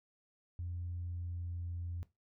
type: tone with pitch glide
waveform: sine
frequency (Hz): 87.31 to 86.51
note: F2 to F2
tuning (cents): 0 to -16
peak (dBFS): -37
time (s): 0.59-2.03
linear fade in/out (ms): 0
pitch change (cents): -16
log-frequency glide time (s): 1-1.7
effects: noise-tail reverb RT60 0.2 s tail -17 dB re dry + tanh soft clip ceiling -33 dBFS